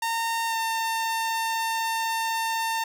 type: tone with pitch glide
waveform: sawtooth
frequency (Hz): 915 to 904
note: A#5 to A5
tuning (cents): -32 to +47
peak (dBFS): -21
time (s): 0.02-2.84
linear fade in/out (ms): 5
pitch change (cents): -21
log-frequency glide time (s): 0.47-0.55
effects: none